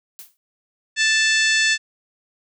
blue noise with exponential decay, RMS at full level -34 dBFS, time 0.19-0.37 s, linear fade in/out 0 ms, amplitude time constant 39 ms
harmonic tone, 880 Hz, A5, in tune, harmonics 2 / 3 / 4 / 5 / 6 / 7 / 8 / 9, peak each -18 / -22 / -24 / -26 / -28 / -29 / -30 / -31 dBFS, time 0.96-1.78 s, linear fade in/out 50 ms
effects none

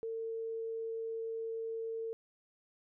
sine tone, 451.7 Hz, A4, 45 cents sharp, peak -36 dBFS, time 0.03-2.13 s, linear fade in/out 0 ms, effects none

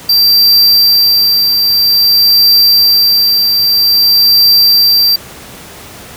square tone with tremolo, 4700 Hz, D8, 1 cent sharp, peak -4 dBFS, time 0.09-5.16 s, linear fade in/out 5 ms, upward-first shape triangle, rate 0.51 Hz, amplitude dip 40%, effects pink hiss -31 dBFS RMS until 6.16 s + high-pass 60 Hz 12 dB/octave

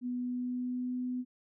sine tone with pitch glide, 247.1 to 250.5 Hz, B3 to B3, +1 to +25 cents, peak -32 dBFS, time 0.01-1.25 s, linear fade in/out 50 ms, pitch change +24 cents, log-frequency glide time 0.17-0.97 s, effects none

